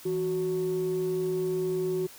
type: tone pair together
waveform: sine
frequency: 164.81 / 370 Hz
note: E3 / F#4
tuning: 0 / 0 cents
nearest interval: octave + major second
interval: 1400 cents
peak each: -33 / -25 dBFS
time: 0.05-2.07 s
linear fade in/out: 10 ms
effects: tanh soft clip ceiling -22 dBFS + white hiss -49 dBFS RMS until 2.18 s